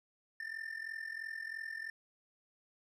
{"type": "tone with amplitude modulation", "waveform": "triangle", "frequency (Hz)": 1792, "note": "A6", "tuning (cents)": 31, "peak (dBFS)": -35, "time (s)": [0.4, 1.9], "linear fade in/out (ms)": 2, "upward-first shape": "sine", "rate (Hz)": 43, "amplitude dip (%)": 80, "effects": ["resampled to 32000 Hz"]}